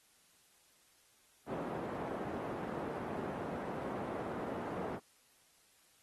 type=band-pass noise; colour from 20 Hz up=pink; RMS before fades=-41 dBFS; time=1.46-5 s; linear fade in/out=50 ms; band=200 to 920 Hz; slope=12 dB/octave; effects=white hiss -68 dBFS RMS until 6.02 s + AAC 32 kbps